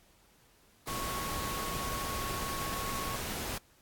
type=tone in noise; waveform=sine; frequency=1103 Hz; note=C#6; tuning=9 cents flat; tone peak=-38 dBFS; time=0.88-3.16 s; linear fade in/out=5 ms; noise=pink; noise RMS=-37 dBFS; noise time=0.87-3.58 s; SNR=-4 dB; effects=pink hiss -64 dBFS RMS until 3.81 s + AAC 64 kbps